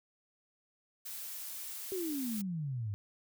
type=noise; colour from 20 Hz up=blue; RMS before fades=-43 dBFS; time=1.05-2.42 s; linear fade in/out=10 ms
type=exponential sweep; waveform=sine; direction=down; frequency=392 to 98 Hz; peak=-34 dBFS; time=1.92-2.94 s; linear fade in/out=0 ms
effects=none